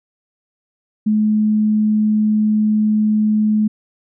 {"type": "tone", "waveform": "sine", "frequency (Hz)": 213.7, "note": "G#3", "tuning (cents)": 50, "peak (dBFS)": -12, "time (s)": [1.06, 3.68], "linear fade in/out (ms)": 10, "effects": []}